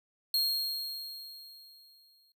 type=tone with exponential decay; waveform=45% pulse; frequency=4249 Hz; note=C8; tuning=26 cents sharp; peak=-24 dBFS; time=0.34-2.32 s; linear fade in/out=2 ms; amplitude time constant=430 ms; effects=noise-tail reverb RT60 0.1 s tail -26 dB re dry